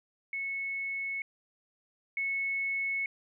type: tone pair in turn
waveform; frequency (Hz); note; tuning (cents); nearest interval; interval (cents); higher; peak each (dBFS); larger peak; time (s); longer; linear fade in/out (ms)
sine; 2200 / 2200; C#7 / C#7; -14 / -14; unison; 0; neither; -32 / -29; second; 0.33-1.22 / 2.17-3.06; neither; 2
effects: none